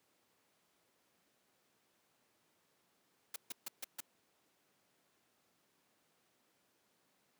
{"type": "noise bursts", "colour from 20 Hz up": "white", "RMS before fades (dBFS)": -42, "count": 5, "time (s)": [3.34, 4.005], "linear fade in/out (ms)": 5, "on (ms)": 21, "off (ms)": 140, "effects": ["pink hiss -75 dBFS RMS until 7.39 s", "high-pass 200 Hz 12 dB/octave"]}